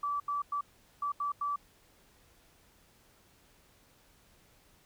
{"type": "tone bursts at uneven times", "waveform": "sine", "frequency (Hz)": 1156, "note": "D6", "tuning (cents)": -28, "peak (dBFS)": -30, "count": 6, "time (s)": [[0.03, 0.2], [0.28, 0.42], [0.52, 0.61], [1.02, 1.12], [1.2, 1.32], [1.41, 1.56]], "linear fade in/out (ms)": 5, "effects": ["pink hiss -64 dBFS RMS until 4.85 s"]}